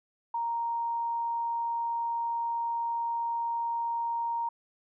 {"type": "tone", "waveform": "sine", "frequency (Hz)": 932.3, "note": "A#5", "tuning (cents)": 0, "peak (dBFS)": -28, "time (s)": [0.34, 4.49], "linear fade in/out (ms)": 5, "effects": []}